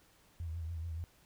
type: tone with vibrato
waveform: sine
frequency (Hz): 82.41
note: E2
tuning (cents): 0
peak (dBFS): -37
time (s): 0.4-1.04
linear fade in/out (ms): 0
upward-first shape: triangle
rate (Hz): 7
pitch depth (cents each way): 83
effects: pink hiss -66 dBFS RMS until 1.25 s